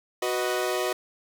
sawtooth chord, B major, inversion second, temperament equal, 370 / 493.9 / 622.3 Hz, F#4 / B4 / D#5, 0 / 0 / 0 cents, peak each -24 / -27 / -26 dBFS, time 0.22-0.93 s, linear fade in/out 5 ms, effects none

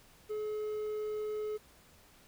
triangle tone with quantisation, 426.1 Hz, G#4, 44 cents sharp, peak -32 dBFS, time 0.29-1.58 s, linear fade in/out 20 ms, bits 10, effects pink hiss -61 dBFS RMS until 2.27 s

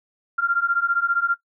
sine beating tone pair, 1380 / 1395 Hz, F6 / F6, -21 / -2 cents, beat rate 15 Hz, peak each -21 dBFS, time 0.38-1.35 s, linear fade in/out 10 ms, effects noise-tail reverb RT60 0.1 s tail -17 dB re dry

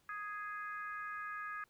harmonic tone, 415.3 Hz, G#4, in tune, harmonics 3 / 4 / 5 / 6, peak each -43 / -44 / -54 / -58 dBFS, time 0.09-1.64 s, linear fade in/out 2 ms, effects pink hiss -73 dBFS RMS until 1.69 s

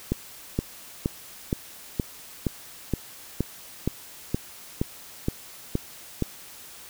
click train, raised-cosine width 3 ms, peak -10 dBFS, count 14, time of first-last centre 0.12-6.223 s, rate 2.13 Hz, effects white hiss -45 dBFS RMS until 6.89 s

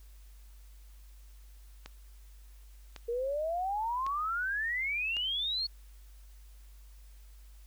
click train, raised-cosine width 0.2 ms, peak -26 dBFS, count 4, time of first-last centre 1.86-5.168 s, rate 0.907 Hz
sine exponential sweep, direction up, 459 to 4400 Hz, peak -30 dBFS, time 3.08-5.67 s, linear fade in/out 10 ms
effects added 50 Hz sine -50 dBFS peak until 7.66 s + white hiss -65 dBFS RMS until 7.66 s

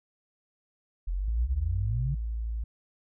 sine exponential sweep, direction up, 41.2 to 146.1 Hz, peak -27 dBFS, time 1.07-2.15 s, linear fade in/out 10 ms
sine tone, 56 Hz, A1, 31 cents sharp, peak -29 dBFS, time 1.28-2.64 s, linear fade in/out 5 ms
effects none

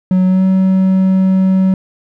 triangle tone with pitch glide, 185 to 189 Hz, F#3 to F#3, 0 to +37 cents, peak -6 dBFS, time 0.11-1.74 s, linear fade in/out 2 ms, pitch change +37 cents, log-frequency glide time 0.26-0.44 s, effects none

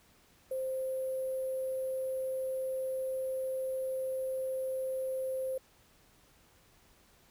sine tone with sample-and-hold, 523.3 Hz, C5, in tune, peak -32 dBFS, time 0.51-5.58 s, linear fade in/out 5 ms, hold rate 11025 Hz, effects pink hiss -64 dBFS RMS until 7.3 s

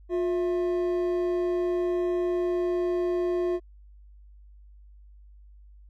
triangle tone pair together, 355.4 / 660.1 Hz, F4 / E5, +30 / +2 cents, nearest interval major seventh, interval 1072 cents, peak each -22 / -33 dBFS, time 0.09-3.6 s, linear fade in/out 50 ms, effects added 50 Hz sine -48 dBFS peak until 5.89 s

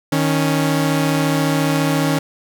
sawtooth tone pair together, 155.83 / 277.2 Hz, D#3 / C#4, +3 / 0 cents, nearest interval minor seventh, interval 997 cents, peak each -14 dBFS, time 0.12-2.19 s, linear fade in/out 5 ms, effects none

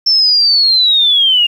sine linear sweep, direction down, 5380 to 2794 Hz, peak -7 dBFS, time 0.06-1.47 s, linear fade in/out 10 ms, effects 7-bit

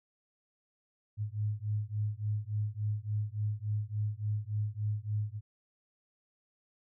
sine beating tone pair, 103.83 / 107.33 Hz, G#2 / A2, 0 / -43 cents, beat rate 3.5 Hz, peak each -34 / -34 dBFS, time 1.17-5.41 s, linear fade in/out 50 ms, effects none

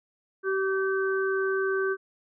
harmonic tone, 385.3 Hz, G4, 30 cents flat, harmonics 1 / 3 / 4, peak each -25 / -35 / -30 dBFS, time 0.43-1.97 s, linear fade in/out 50 ms, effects none

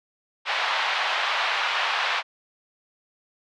pink band-pass noise, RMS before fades -25 dBFS, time 0.45-2.23 s, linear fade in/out 50 ms, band 780 to 3800 Hz, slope 24 dB/octave, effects none

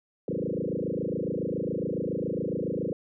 sine tone with frequency modulation, 329.3 Hz, E4, 2 cents flat, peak -27 dBFS, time 0.28-2.93 s, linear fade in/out 2 ms, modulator 27.2 Hz, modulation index 7, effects none

